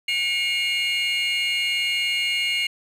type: tone cluster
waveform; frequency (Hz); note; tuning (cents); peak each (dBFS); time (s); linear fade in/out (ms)
triangle; 2177 / 2364 / 2840 / 4227; C#7 / D7 / F7 / C8; -32 / +11 / +28 / +17; -22 / -30 / -21 / -30; 0.08-2.67; 5
effects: tanh soft clip ceiling -15 dBFS